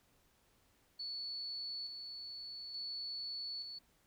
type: tone with tremolo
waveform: sine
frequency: 4435 Hz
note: C#8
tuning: in tune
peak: -40 dBFS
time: 0.99-3.79 s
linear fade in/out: 10 ms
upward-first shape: square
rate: 0.57 Hz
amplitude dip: 40%
effects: pink hiss -72 dBFS RMS until 4.06 s